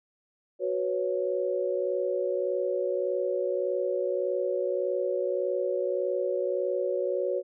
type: chord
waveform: sine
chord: F# suspended fourth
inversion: none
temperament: just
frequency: 370 / 493.3 / 555 Hz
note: F#4 / B4 / C#5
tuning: 0 / -2 / +2 cents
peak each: -30 / -31 / -29 dBFS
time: 0.59-7.43 s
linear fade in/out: 50 ms
effects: none

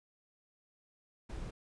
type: noise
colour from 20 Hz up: brown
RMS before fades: -42 dBFS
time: 1.29-1.51 s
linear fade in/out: 10 ms
effects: resampled to 22050 Hz

